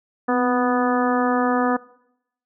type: harmonic tone with a mistuned harmonic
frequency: 246.9 Hz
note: B3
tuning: in tune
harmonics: 1 / 2 / 3 / 4 / 5 / 6 / 7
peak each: -21 / -23 / -24 / -28 / -26 / -32 / -30 dBFS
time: 0.28-1.77 s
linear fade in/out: 10 ms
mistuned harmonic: 1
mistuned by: +36 cents
effects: noise-tail reverb RT60 0.8 s tail -21 dB re dry

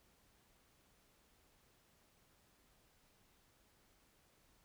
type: silence
effects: pink hiss -72 dBFS RMS until 4.64 s

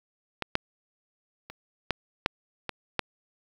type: clicks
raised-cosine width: 0.3 ms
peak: -13 / -7 / -24 / -9 / -6 / -15 / -8 dBFS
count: 7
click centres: 0.423 / 0.554 / 1.5 / 1.907 / 2.261 / 2.693 / 2.993 s
effects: 7-bit

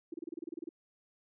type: tone bursts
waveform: sine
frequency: 332.7 Hz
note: E4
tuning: 16 cents sharp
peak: -37 dBFS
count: 12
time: 0.12-0.691 s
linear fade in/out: 5 ms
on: 21 ms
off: 29 ms
effects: none

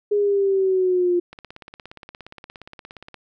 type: exponential sweep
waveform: sine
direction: down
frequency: 415.3 to 349.2 Hz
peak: -16 dBFS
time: 0.11-1.2 s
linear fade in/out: 10 ms
type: click train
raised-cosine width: 0.3 ms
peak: -23 dBFS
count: 32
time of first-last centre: 1.33-3.143 s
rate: 17.1 Hz
effects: none

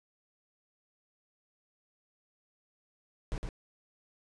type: noise with echo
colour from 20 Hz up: brown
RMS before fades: -34 dBFS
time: 3.32-3.38 s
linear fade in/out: 0 ms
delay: 110 ms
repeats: 1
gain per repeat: -3 dB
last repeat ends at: 3.49 s
effects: resampled to 22050 Hz

